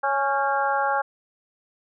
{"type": "harmonic tone with a mistuned harmonic", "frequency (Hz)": 277.2, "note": "C#4", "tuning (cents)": 0, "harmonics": [2, 3, 4, 5, 6], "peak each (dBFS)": [-28, -23, -29, -27, -31], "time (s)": [0.03, 1.02], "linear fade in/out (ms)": 10, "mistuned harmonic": 6, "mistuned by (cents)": -51, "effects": []}